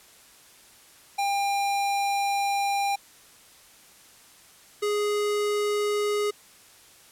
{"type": "tone pair in turn", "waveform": "square", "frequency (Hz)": [800, 415.1], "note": ["G5", "G#4"], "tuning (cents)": [35, -1], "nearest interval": "major seventh", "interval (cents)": 1136, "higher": "first", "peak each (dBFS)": -24, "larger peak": "neither", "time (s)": [[1.18, 2.96], [4.82, 6.31]], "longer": "first", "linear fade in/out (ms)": 10, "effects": ["white hiss -53 dBFS RMS until 7.11 s", "low-pass 12000 Hz 12 dB/octave"]}